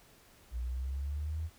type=exponential sweep; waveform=sine; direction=up; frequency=58.27 to 82.3 Hz; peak=-33 dBFS; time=0.51-1.5 s; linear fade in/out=50 ms; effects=pink hiss -61 dBFS RMS until 1.58 s